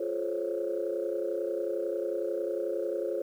sine chord, Db major seventh, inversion first, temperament equal with one note detuned, 349.2 / 425.3 / 523.3 / 554.4 Hz, F4 / Ab4 / C5 / Db5, 0 / +41 / 0 / 0 cents, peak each -34 dBFS, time 0-3.22 s, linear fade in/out 5 ms, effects tanh soft clip ceiling -20 dBFS + 10-bit

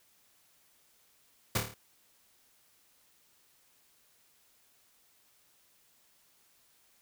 pink noise with echo, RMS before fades -28 dBFS, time 1.55-1.58 s, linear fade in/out 5 ms, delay 27 ms, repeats 6, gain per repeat -4 dB, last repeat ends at 1.742 s, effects white hiss -67 dBFS RMS until 7.01 s

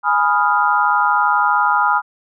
sine chord, F half-diminished seventh, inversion first, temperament equal, 830.6 / 987.8 / 1244.5 / 1396.9 Hz, Ab5 / Cb6 / Eb6 / F6, 0 / 0 / 0 / 0 cents, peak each -18 dBFS, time 0.03-2.02 s, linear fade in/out 50 ms, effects none

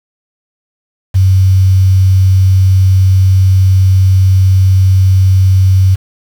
sine tone with quantisation, 94.7 Hz, F#2, 41 cents sharp, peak -4 dBFS, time 1.14-5.96 s, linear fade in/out 20 ms, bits 5, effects none

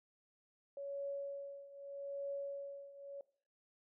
sine tone with tremolo, 560 Hz, C#5, 18 cents sharp, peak -38 dBFS, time 0.77-3.21 s, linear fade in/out 2 ms, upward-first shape triangle, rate 0.81 Hz, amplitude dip 85%, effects noise-tail reverb RT60 0.5 s tail -20 dB re dry

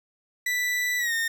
40% pulse tone with pitch glide, 1975.5 to 1832.6 Hz, B6 to A#6, 0 to -30 cents, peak -23 dBFS, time 0.46-1.28 s, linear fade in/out 5 ms, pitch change -130 cents, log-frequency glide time 0.98-1.13 s, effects none

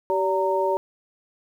sine tone cluster, 384.6 / 574 / 923 Hz, G4 / D5 / A#5, -33 / -40 / -17 cents, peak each -24 dBFS, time 0.1-0.77 s, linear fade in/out 0 ms, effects 9-bit

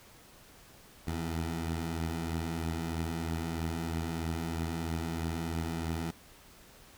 15% pulse beating tone pair, 81.7 / 84.8 Hz, E2 / E2, -15 / +50 cents, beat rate 3.1 Hz, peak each -27 / -34 dBFS, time 1.07-6.11 s, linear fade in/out 5 ms, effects pink hiss -56 dBFS RMS until 6.97 s

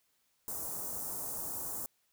white band-stop noise, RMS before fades -39 dBFS, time 0.48-1.86 s, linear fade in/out 0 ms, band 1100 to 7100 Hz, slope 24 dB/octave, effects white hiss -75 dBFS RMS until 2.12 s

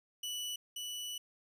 sawtooth tone pair in turn, 2960 / 2960 Hz, F#7 / F#7, 0 / 0 cents, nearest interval unison, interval 0 cents, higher neither, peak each -34 / -36 dBFS, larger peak first, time 0.23-0.56 / 0.76-1.18 s, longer second, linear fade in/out 5 ms, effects resampled to 32000 Hz

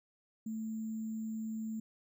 sine tone with sample-and-hold, 220.5 Hz, A3, 4 cents sharp, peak -36 dBFS, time 0.46-1.8 s, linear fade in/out 5 ms, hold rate 7350 Hz, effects none

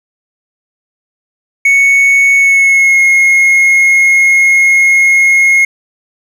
triangle tone with pitch glide, 2217 to 2156 Hz, C#7 to C#7, 0 to -49 cents, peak -3 dBFS, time 1.65-5.65 s, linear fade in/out 5 ms, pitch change -49 cents, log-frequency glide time 2.36-3.01 s, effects none

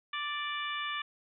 harmonic tone, 587.3 Hz, D5, in tune, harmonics 2 / 3 / 4 / 5 / 6, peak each -37 / -39 / -40 / -41 / -42 dBFS, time 0.13-1.02 s, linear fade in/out 5 ms, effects none

